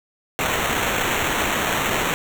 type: noise with sample-and-hold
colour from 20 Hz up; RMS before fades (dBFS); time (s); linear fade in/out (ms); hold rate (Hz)
violet; -22; 0.39-2.14; 0; 4900
effects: none